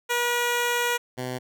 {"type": "tone pair in turn", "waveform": "10% pulse", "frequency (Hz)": [481.3, 126.71], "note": ["B4", "B2"], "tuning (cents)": [-45, 45], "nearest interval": "octave + major seventh", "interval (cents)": 2310, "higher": "first", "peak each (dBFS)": [-14, -21], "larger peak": "first", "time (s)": [[0.09, 0.98], [1.17, 1.39]], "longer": "first", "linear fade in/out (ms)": 20, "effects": []}